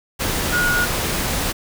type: tone in noise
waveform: sine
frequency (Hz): 1443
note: F#6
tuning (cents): -44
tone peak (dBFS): -17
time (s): 0.52-0.86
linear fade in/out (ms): 20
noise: pink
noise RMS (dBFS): -22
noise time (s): 0.19-1.53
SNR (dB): +2
effects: none